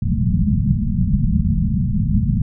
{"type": "low-pass noise", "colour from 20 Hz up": "white", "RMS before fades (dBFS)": -17, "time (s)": [0.02, 2.42], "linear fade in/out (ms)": 5, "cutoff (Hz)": 220, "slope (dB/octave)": 96, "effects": []}